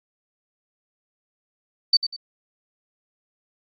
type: tone with echo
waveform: sine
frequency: 4572 Hz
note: D8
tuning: 47 cents flat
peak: -12 dBFS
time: 1.93-1.97 s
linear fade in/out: 5 ms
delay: 97 ms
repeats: 2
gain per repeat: -10 dB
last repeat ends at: 2.164 s
effects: AAC 64 kbps